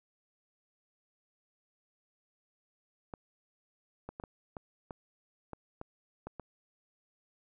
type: clicks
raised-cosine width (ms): 1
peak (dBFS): -27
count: 10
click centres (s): 3.138 / 4.09 / 4.199 / 4.238 / 4.568 / 4.908 / 5.533 / 5.814 / 6.27 / 6.397
effects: none

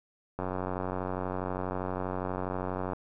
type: click train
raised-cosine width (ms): 1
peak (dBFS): -19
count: 236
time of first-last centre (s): 0.39-2.933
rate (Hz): 92.4
effects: none

